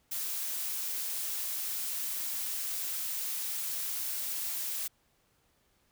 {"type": "noise", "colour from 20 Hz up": "blue", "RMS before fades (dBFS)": -35, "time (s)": [0.11, 4.88], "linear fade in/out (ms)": 10, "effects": ["pink hiss -71 dBFS RMS until 5.91 s"]}